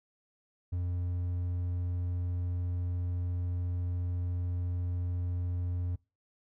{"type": "tone", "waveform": "triangle", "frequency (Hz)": 88.6, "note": "F2", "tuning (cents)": 25, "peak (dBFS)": -28, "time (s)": [0.72, 5.96], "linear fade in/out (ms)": 10, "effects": ["noise-tail reverb RT60 0.3 s tail -25 dB re dry"]}